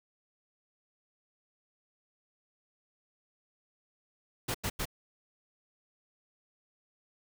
pink noise bursts, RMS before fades -33 dBFS, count 3, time 4.48-4.855 s, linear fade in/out 10 ms, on 65 ms, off 90 ms, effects none

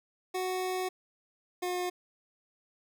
25% pulse tone pair in turn, 370 / 359.7 Hz, F#4 / F#4, 0 / -49 cents, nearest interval unison, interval 49 cents, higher first, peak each -27 dBFS, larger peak neither, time 0.34-0.89 / 1.62-1.9 s, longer first, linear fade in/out 10 ms, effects none

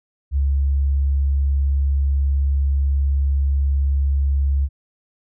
sine tone, 69.3 Hz, C#2, in tune, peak -15 dBFS, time 0.31-4.69 s, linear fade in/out 50 ms, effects none

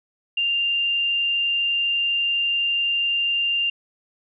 sine tone with frequency modulation, 2792 Hz, F7, 1 cent flat, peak -19 dBFS, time 0.37-3.7 s, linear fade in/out 5 ms, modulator 28.2 Hz, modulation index 0.52, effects none

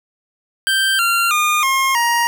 25% pulse tone with pitch steps, 1568 / 1380.9 / 1216.1 / 1071 / 943.2 Hz, G6 / F6 / D#6 / C6 / A#5, 0 / -20 / -40 / +40 / +20 cents, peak -10 dBFS, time 0.67-2.27 s, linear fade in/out 0 ms, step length 320 ms, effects none

